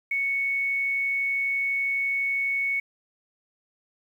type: tone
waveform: sine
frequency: 2217 Hz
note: C#7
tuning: in tune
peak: -23 dBFS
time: 0.11-2.8 s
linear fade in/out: 5 ms
effects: 9-bit